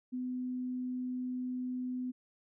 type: tone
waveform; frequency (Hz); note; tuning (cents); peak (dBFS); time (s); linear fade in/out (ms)
sine; 252; B3; +35; -34; 0.12-2.12; 20
effects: none